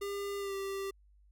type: tone with pitch glide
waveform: square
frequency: 401.5 to 391.4 Hz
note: G4 to G4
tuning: +41 to -3 cents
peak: -36 dBFS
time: 0.01-0.91 s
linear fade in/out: 10 ms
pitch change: -44 cents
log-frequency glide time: 0.39-0.54 s
effects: added 50 Hz sine -60 dBFS peak until 1.31 s